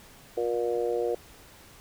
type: harmonic tone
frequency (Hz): 118.9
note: A#2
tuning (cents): +35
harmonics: 3 / 4 / 5 / 6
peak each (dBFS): -31 / -27 / -35 / -37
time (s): 0.37-1.15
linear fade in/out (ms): 5
effects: pink hiss -52 dBFS RMS until 1.8 s